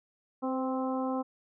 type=harmonic tone with a mistuned harmonic; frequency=261.6 Hz; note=C4; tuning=in tune; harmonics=1 / 2 / 3 / 4 / 5; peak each=-31 / -35 / -37 / -39 / -44 dBFS; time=0.42-1.23 s; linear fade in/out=20 ms; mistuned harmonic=2; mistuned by=-19 cents; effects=none